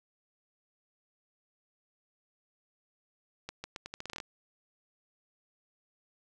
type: accelerating click train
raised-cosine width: 0.2 ms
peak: -22 dBFS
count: 12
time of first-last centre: 3.49-4.202 s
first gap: 150 ms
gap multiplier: 0.81
effects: none